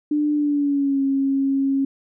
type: tone with pitch glide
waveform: sine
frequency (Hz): 297.4 to 272.7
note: D4 to C#4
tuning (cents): +22 to -28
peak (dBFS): -17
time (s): 0.11-1.85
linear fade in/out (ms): 5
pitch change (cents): -150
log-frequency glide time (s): 0.33-1.02
effects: none